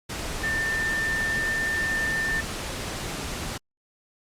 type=tone in noise; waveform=sine; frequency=1792 Hz; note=A6; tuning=31 cents sharp; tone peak=-24 dBFS; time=0.43-2.41 s; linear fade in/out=10 ms; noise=pink; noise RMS=-32 dBFS; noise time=0.09-3.58 s; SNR=+5 dB; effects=low-pass 10000 Hz 12 dB/octave + Opus 48 kbps